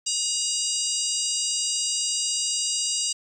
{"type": "harmonic tone with a mistuned harmonic", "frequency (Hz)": 954, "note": "A#5", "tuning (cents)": 40, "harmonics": [3, 4, 5, 6, 7, 8, 9], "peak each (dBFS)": [-32, -36, -29, -32, -36, -28, -33], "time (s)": [0.06, 3.13], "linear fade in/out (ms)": 10, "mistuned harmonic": 6, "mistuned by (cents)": 40, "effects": ["9-bit"]}